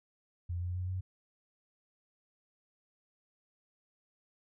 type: tone with pitch steps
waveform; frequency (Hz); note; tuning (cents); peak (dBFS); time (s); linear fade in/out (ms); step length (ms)
sine; 87.31 / 89.09 / 90.91 / 92.77; F2 / F2 / F#2 / F#2; 0 / +35 / -30 / +5; -33; 0.49-1.01; 10; 130
effects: none